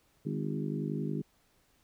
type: harmonic tone with a mistuned harmonic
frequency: 50.9 Hz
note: G#1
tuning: 34 cents flat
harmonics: 3 / 4 / 5 / 6 / 7 / 8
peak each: -35 / -37 / -39 / -41 / -42 / -43 dBFS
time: 0.25-1.22 s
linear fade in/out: 10 ms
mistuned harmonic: 6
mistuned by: +26 cents
effects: pink hiss -69 dBFS RMS until 1.83 s